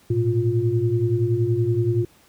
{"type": "tone cluster", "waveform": "sine", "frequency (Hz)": [109.2, 119.8, 351.6], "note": ["A2", "A#2", "F4"], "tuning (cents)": [-13, 48, 12], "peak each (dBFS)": -22, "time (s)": [0.1, 2.05], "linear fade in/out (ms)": 5, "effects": ["pink hiss -55 dBFS RMS until 2.28 s", "high-pass 60 Hz 12 dB/octave"]}